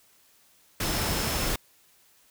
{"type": "tone in noise", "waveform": "sine", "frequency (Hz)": 5270, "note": "E8", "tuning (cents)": -1, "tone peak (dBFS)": -37, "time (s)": [0.83, 1.49], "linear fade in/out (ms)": 5, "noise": "pink", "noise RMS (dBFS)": -28, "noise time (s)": [0.8, 1.56], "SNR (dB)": -12, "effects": ["white hiss -61 dBFS RMS until 2.3 s"]}